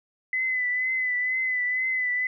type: tone with vibrato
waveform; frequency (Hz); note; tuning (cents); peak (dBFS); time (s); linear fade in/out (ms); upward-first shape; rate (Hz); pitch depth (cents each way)
sine; 2014; B6; +33; -23; 0.33-2.27; 2; triangle; 2.1; 40
effects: none